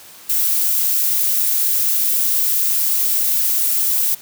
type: noise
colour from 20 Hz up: violet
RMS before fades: -17 dBFS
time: 0.29-4.15 s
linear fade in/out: 10 ms
effects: white hiss -41 dBFS RMS until 4.21 s + high-pass 60 Hz 12 dB/octave